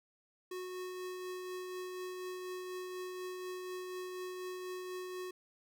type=tone with tremolo; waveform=square; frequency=366.6 Hz; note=F#4; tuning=16 cents flat; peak=-40 dBFS; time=0.51-5.31 s; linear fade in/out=5 ms; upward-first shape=triangle; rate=4.1 Hz; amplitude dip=30%; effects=none

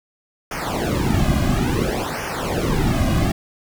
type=noise with flanger; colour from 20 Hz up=brown; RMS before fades=-20 dBFS; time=0.51-3.32 s; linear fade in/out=5 ms; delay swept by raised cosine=0.25 to 2.25 ms; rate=0.58 Hz; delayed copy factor=-1; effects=none

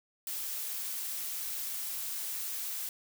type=noise; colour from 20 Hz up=blue; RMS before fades=-37 dBFS; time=0.27-2.89 s; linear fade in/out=2 ms; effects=none

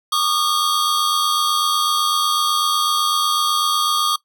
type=tone cluster; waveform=square; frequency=1127 / 1215 / 3277 / 4533 Hz; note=C#6 / D#6 / G#7 / C#8; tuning=+28 / -42 / -24 / +38 cents; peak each=-25 / -20 / -23 / -27 dBFS; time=0.12-4.16 s; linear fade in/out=5 ms; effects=noise-tail reverb RT60 0.1 s tail -19 dB re dry

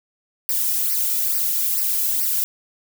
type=noise with flanger; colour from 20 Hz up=violet; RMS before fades=-21 dBFS; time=0.49-2.44 s; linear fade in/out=0 ms; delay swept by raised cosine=0.28 to 1.88 ms; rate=2.3 Hz; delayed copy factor=-0.9; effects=none

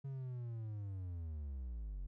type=linear sweep; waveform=triangle; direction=down; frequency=138.59 to 42.89 Hz; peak=-39 dBFS; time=0.04-2.07 s; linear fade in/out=10 ms; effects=none

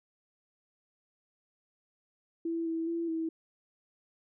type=tone with pitch steps; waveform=sine; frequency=332 / 327.1 / 335.6 / 324.5 Hz; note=E4 / E4 / E4 / E4; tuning=+12 / -13 / +31 / -27 cents; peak=-30 dBFS; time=2.45-3.29 s; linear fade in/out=5 ms; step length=210 ms; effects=none

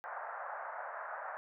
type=band-pass noise; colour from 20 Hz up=pink; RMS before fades=-43 dBFS; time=0.04-1.37 s; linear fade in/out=0 ms; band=600 to 1700 Hz; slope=48 dB/octave; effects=none

